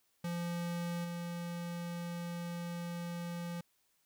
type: tone with level steps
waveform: square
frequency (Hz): 172.3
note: F3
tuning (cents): -23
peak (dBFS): -36 / -39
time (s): 0.24-3.61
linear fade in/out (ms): 5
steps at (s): 1.04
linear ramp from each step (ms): 10
effects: white hiss -75 dBFS RMS until 4.05 s